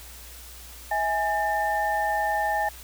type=tone cluster; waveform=sine; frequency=648 / 829 / 1794 Hz; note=E5 / G#5 / A6; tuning=-30 / -3 / +33 cents; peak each=-30 / -24 / -29 dBFS; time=0.91-2.69 s; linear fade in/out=5 ms; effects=added 60 Hz sine -45 dBFS peak until 2.83 s + white hiss -45 dBFS RMS until 2.83 s